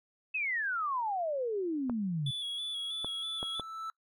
sine exponential sweep, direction down, 2637 to 130.81 Hz, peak -30 dBFS, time 0.34-2.31 s, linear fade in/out 10 ms
clicks, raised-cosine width 1 ms, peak -24 dBFS, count 4, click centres 1.897 / 3.046 / 3.429 / 3.597 s
triangle tone with vibrato, 3397 Hz, G#7, 38 cents sharp, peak -33 dBFS, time 2.26-3.61 s, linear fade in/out 5 ms, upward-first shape square, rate 3.1 Hz, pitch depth 33 cents each way
triangle tone with exponential growth, 1318.5 Hz, E6, in tune, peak -33 dBFS, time 2.42-3.9 s, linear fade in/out 1 ms, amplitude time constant 320 ms
effects noise-tail reverb RT60 0.1 s tail -23 dB re dry

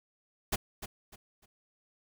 pink noise with echo, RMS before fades -29 dBFS, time 0.52-0.56 s, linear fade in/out 10 ms, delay 300 ms, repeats 3, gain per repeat -11 dB, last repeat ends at 1.46 s, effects none

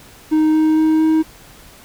triangle tone with pitch steps, 311.1 / 312.9 / 314.7 / 316.5 Hz, D#4 / D#4 / D#4 / D#4, 0 / +10 / +20 / +30 cents, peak -9 dBFS, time 0.31-1.23 s, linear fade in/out 20 ms, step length 230 ms, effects pink hiss -43 dBFS RMS until 1.84 s

